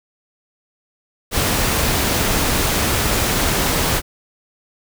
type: noise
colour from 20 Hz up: pink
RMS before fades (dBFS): -18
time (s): 1.31-4.02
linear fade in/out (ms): 50
effects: none

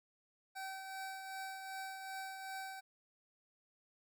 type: tone with tremolo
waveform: 25% pulse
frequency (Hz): 769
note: G5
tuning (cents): -33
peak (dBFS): -38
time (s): 0.55-2.81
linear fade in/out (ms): 20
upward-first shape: triangle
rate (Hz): 2.6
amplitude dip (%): 45
effects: none

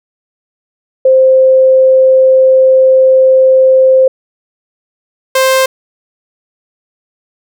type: tone pair in turn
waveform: sine / sawtooth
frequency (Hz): 523.3 / 525.3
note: C5 / C5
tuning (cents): 0 / +7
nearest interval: unison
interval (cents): 7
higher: second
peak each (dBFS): -3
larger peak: neither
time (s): 1.05-4.08 / 5.35-5.66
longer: first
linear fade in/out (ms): 5
effects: none

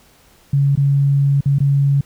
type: tone with dropouts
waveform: sine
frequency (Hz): 140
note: C#3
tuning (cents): +18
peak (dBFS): -11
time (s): 0.53-2.01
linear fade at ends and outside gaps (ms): 5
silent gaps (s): 0.755-0.774 / 1.408-1.457 / 1.586-1.603
effects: pink hiss -51 dBFS RMS until 2.05 s

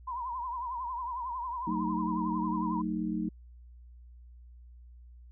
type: tone with vibrato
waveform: sine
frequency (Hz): 987.8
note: B5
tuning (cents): 0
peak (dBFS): -33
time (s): 0.07-2.82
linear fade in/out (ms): 10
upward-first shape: triangle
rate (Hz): 11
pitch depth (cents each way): 120
type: chord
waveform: sine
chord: D# diminished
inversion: first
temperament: equal with one note detuned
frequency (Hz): 185 / 223.5 / 311.1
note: F#3 / A3 / D#4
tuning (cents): 0 / +27 / 0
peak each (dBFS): -34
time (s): 1.67-3.29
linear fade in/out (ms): 5
effects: added 60 Hz sine -49 dBFS peak until 5.31 s

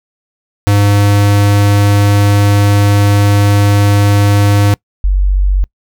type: tone pair in turn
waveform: square / sine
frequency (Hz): 101.8 / 47.55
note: G#2 / F#1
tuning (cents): -34 / +48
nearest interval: octave + minor second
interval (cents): 1318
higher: first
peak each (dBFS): -7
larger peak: neither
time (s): 0.67-4.74 / 5.04-5.64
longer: first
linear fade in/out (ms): 0
effects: noise-tail reverb RT60 0.1 s tail -25 dB re dry

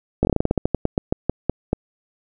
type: slowing click train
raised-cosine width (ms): 2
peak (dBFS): -4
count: 18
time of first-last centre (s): 0.23-1.731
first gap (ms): 19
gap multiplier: 1.17
effects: none

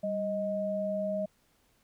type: tone pair together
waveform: sine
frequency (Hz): 196 / 625.1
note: G3 / D#5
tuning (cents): 0 / +8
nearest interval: octave + minor sixth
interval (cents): 2008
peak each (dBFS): -35 / -30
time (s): 0.03-1.26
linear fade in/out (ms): 10
effects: pink hiss -69 dBFS RMS until 1.83 s

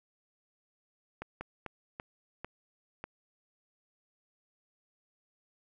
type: slowing click train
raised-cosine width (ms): 0.5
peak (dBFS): -24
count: 6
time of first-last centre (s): 1.22-3.04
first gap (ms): 190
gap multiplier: 1.33
effects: none

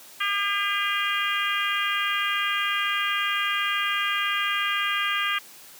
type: harmonic tone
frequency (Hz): 403.1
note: G4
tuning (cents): +48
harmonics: 3 / 4 / 5 / 6 / 7 / 8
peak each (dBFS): -28 / -29 / -30 / -31 / -31 / -32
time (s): 0.2-5.39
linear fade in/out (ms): 10
effects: white hiss -47 dBFS RMS until 5.79 s + high-pass 150 Hz 12 dB/octave

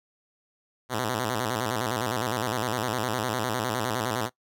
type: tone with vibrato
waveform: 5% pulse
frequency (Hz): 116.8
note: A#2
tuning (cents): +4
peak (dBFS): -15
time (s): 0.89-4.3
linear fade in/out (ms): 50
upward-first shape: square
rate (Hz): 9.8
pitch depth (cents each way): 140
effects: noise-tail reverb RT60 0.1 s tail -19 dB re dry

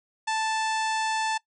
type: harmonic tone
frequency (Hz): 880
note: A5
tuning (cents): 0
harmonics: 1 / 2 / 3 / 4 / 5 / 6 / 7 / 8 / 9 / 10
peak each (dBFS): -26 / -32 / -36 / -38 / -40 / -42 / -43 / -44 / -45 / -46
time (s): 0.27-1.38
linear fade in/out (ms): 10
effects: noise-tail reverb RT60 0.1 s tail -20 dB re dry

